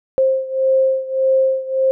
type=beating tone pair; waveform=sine; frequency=528 / 529.7 Hz; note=C5 / C5; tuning=+16 / +21 cents; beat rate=1.7 Hz; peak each=-15 / -18 dBFS; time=0.18-1.91 s; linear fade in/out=0 ms; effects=none